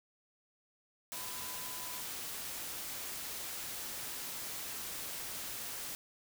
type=tone in noise; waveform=sine; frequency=1001 Hz; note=B5; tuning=23 cents sharp; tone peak=-51 dBFS; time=1.13-2.01 s; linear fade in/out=0 ms; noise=white; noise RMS=-42 dBFS; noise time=1.12-5.95 s; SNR=-12 dB; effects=none